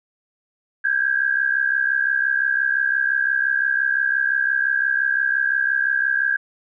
sine tone pair together, 1578.2 / 1644 Hz, G6 / G#6, +11 / -18 cents, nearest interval minor second, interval 71 cents, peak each -20 dBFS, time 0.84-6.37 s, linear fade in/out 10 ms, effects none

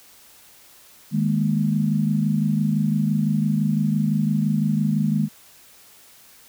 sine chord, D# suspended fourth, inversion none, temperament just, 155.56 / 207.4 / 233.3 Hz, D#3 / G#3 / A#3, 0 / -2 / +2 cents, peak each -22 / -21 / -25 dBFS, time 1.11-5.29 s, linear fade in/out 50 ms, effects white hiss -50 dBFS RMS until 6.48 s

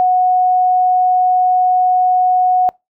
sine tone, 734 Hz, F#5, 14 cents flat, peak -9 dBFS, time 0-2.69 s, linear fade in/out 0 ms, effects noise-tail reverb RT60 0.2 s tail -25 dB re dry

